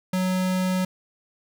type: tone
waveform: square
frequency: 185 Hz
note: F#3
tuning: in tune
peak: -22 dBFS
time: 0.13-0.85 s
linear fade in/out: 5 ms
effects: none